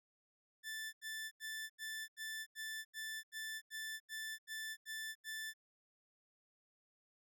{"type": "tone bursts", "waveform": "sawtooth", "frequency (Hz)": 1760, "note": "A6", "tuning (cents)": 0, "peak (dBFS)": -39, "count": 13, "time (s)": [0.63, 5.538], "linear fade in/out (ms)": 50, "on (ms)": 300, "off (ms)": 84, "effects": []}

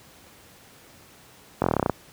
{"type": "slowing click train", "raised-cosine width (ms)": 1, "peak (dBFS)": -6, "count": 11, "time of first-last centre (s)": [1.62, 1.897], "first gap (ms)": 21, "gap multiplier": 1.06, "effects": ["pink hiss -51 dBFS RMS until 2.12 s", "high-pass 80 Hz 12 dB/octave"]}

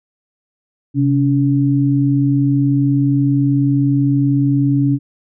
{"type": "tone pair together", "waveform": "sine", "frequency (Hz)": [133.41, 283.1], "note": ["C3", "C#4"], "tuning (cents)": [34, 37], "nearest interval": "octave + minor second", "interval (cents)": 1303, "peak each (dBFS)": -14, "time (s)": [0.94, 4.99], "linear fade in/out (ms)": 50, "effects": []}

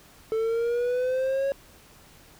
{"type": "exponential sweep", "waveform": "triangle", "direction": "up", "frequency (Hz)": [440, 554.4], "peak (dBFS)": -21, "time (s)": [0.32, 1.52], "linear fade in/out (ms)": 0, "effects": ["pink hiss -53 dBFS RMS until 2.39 s"]}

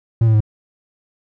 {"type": "tone with pitch steps", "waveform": "triangle", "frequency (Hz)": [114.1, 110.66, 107.32], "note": ["A#2", "A2", "A2"], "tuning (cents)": [-37, 10, -43], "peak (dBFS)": -8, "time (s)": [0.21, 0.405], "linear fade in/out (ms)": 5, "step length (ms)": 65, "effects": []}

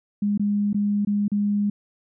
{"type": "tone with dropouts", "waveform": "sine", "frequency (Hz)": 205, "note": "G#3", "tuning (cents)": -22, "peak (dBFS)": -19, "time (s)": [0.22, 1.7], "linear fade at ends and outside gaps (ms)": 5, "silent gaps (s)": [[0.377, 0.395], [0.731, 0.744], [1.05, 1.071], [1.281, 1.317]], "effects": []}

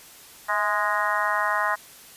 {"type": "harmonic tone with a mistuned harmonic", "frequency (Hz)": 207.7, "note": "G#3", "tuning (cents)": 0, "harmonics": [3, 4, 5, 6, 7, 8, 9], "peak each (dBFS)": [-31, -30, -26, -29, -30, -32, -28], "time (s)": [0.48, 1.76], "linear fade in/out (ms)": 20, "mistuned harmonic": 3, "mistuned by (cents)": 53, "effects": ["white hiss -47 dBFS RMS until 2.16 s", "resampled to 32000 Hz"]}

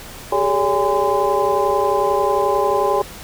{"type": "tone cluster", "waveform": "sine", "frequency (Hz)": [391.2, 422.4, 570, 815, 1024], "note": ["G4", "G#4", "C#5", "G#5", "C6"], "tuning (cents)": [-4, 29, 48, -33, -38], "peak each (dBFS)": -21, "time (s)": [0.32, 3.02], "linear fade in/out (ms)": 5, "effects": ["pink hiss -36 dBFS RMS until 3.23 s"]}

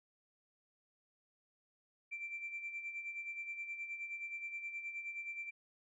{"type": "tone with tremolo", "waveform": "sine", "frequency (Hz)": 2349, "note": "D7", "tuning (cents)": 0, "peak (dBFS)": -38, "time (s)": [2.11, 5.51], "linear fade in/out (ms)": 20, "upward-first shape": "sine", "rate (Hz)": 9.5, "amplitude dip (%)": 60, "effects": ["tanh soft clip ceiling -35 dBFS"]}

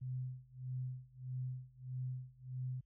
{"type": "tone with tremolo", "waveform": "sine", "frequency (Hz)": 127.8, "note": "C3", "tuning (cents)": -40, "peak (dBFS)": -37, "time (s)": [0.01, 2.81], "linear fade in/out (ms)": 10, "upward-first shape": "sine", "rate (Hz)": 1.6, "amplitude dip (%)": 95, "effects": ["added 50 Hz sine -70 dBFS peak until 2.85 s"]}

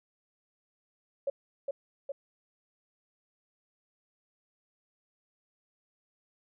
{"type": "tone with echo", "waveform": "sine", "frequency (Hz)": 555, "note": "C#5", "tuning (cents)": 2, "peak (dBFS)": -27, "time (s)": [1.27, 1.3], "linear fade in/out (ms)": 5, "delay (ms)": 410, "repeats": 2, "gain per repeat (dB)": -3, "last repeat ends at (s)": 2.12, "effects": []}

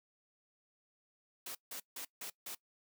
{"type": "noise bursts", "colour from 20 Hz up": "white", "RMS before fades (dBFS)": -44, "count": 5, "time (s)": [1.46, 2.55], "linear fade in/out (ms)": 5, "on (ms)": 90, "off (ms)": 160, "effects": ["noise-tail reverb RT60 0.1 s tail -21 dB re dry", "high-pass 200 Hz 12 dB/octave"]}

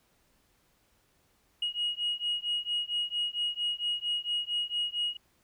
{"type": "beating tone pair", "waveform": "sine", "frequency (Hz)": [2887, 2891.4], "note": ["F#7", "F#7"], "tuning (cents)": [-43, -41], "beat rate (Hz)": 4.4, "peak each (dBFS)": -31, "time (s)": [1.62, 5.17], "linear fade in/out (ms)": 5, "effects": ["tanh soft clip ceiling -24 dBFS", "pink hiss -69 dBFS RMS until 5.43 s"]}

